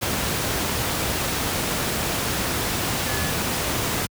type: tone in noise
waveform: sine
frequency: 1711 Hz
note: A6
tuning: 49 cents flat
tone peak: -32 dBFS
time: 3.07-3.32 s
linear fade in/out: 20 ms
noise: pink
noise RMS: -24 dBFS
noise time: 0.01-4.07 s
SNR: -11 dB
effects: high-pass 60 Hz 12 dB/octave